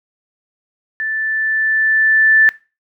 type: tone with level ramp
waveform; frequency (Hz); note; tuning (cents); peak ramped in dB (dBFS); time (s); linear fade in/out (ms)
sine; 1760; A6; 0; -18 to -6; 1-2.49; 0
effects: noise-tail reverb RT60 0.3 s tail -20 dB re dry